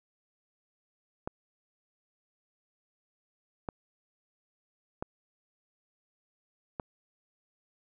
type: clicks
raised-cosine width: 1 ms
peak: -20 dBFS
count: 4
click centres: 1.275 / 3.688 / 5.025 / 6.798 s
effects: none